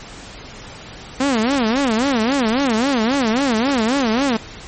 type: tone with vibrato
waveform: sawtooth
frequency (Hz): 247.8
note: B3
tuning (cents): +6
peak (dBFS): -11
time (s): 1.2-4.37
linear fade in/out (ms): 5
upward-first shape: sine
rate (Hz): 3.7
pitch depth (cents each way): 240
effects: pink hiss -36 dBFS RMS until 4.67 s + MP3 32 kbps